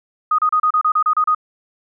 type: tone bursts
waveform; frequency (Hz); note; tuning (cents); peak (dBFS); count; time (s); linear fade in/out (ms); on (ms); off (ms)
sine; 1244.5; D#6; 0; -12; 10; 0.31-1.348; 5; 75; 32
effects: none